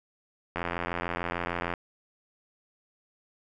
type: click train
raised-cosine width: 0.5 ms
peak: -15 dBFS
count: 103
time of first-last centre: 0.56-1.738 s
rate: 86.6 Hz
effects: none